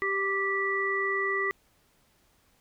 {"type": "harmonic tone", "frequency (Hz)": 392, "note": "G4", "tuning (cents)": 0, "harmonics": [1, 3, 5], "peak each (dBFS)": [-31, -32, -28], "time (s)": [0.02, 1.51], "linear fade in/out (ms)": 0, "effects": ["pink hiss -66 dBFS RMS until 2.6 s"]}